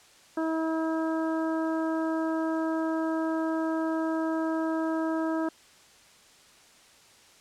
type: harmonic tone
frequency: 321.7 Hz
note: E4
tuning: 42 cents flat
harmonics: 1 / 2 / 3 / 4 / 5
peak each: -27 / -33 / -37 / -39 / -41 dBFS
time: 0.37-5.49 s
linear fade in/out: 5 ms
effects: white hiss -56 dBFS RMS until 7.4 s + low-pass 8000 Hz 12 dB/octave